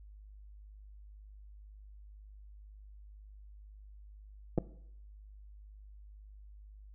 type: clicks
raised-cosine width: 2 ms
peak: -17 / -16 dBFS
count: 2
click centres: 4.578 / 4.584 s
effects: noise-tail reverb RT60 0.7 s tail -18 dB re dry + added 51 Hz sine -50 dBFS peak until 6.94 s